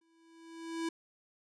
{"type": "tone with exponential growth", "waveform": "square", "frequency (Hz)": 329.6, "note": "E4", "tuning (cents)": 0, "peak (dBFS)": -32, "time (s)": [0.01, 0.89], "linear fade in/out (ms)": 5, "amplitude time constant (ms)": 190, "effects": ["resampled to 22050 Hz"]}